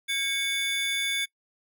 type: tone cluster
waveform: square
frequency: 1619 / 2223 / 3507 Hz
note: G#6 / C#7 / A7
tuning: -45 / +4 / -6 cents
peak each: -37 / -30 / -29 dBFS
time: 0.08-1.26 s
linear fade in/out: 20 ms
effects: noise-tail reverb RT60 0.1 s tail -24 dB re dry